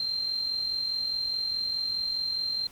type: tone with amplitude modulation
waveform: sine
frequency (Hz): 4158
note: C8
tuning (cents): -12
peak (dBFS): -25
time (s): 0-2.67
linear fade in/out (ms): 2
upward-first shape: sine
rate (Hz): 44.8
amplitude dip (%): 50
effects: pink hiss -53 dBFS RMS until 2.71 s